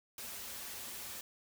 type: noise with comb filter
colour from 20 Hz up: white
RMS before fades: -45 dBFS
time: 0.18-1.21 s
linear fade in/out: 2 ms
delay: 6.5 ms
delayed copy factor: -0.6
effects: none